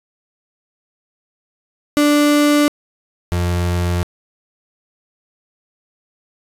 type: tone pair in turn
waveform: 35% pulse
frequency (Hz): 293.7 / 87.87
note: D4 / F2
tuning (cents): 0 / +11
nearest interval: octave + major sixth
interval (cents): 2089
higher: first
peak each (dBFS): -9 / -14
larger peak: first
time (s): 1.97-2.68 / 3.32-4.03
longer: neither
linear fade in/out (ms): 0
effects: resampled to 32000 Hz + 8-bit